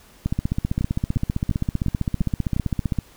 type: two click trains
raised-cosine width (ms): 5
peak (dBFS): -10 / -9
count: 6 / 43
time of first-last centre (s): 0.81-2.564 / 0.26-2.987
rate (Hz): 2.85 / 15.4
effects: pink hiss -51 dBFS RMS until 3.16 s